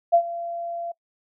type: tone with ADSR envelope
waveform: sine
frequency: 684 Hz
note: F5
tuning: 36 cents flat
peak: -11 dBFS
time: 0.12-0.92 s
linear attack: 22 ms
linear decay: 78 ms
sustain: -17 dB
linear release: 9 ms
effects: noise-tail reverb RT60 0.1 s tail -22 dB re dry